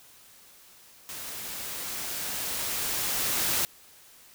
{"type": "noise with level ramp", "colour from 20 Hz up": "white", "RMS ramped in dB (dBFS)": [-39, -26], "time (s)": [1.09, 3.65], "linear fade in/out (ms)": 0, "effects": ["white hiss -54 dBFS RMS until 4.34 s"]}